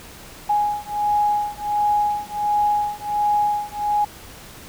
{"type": "beating tone pair", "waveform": "sine", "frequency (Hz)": [830.6, 832], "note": ["G#5", "G#5"], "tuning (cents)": [0, 3], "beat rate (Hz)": 1.4, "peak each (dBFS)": -21, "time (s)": [0.49, 4.05], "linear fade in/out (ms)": 10, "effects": ["pink hiss -41 dBFS RMS until 4.68 s"]}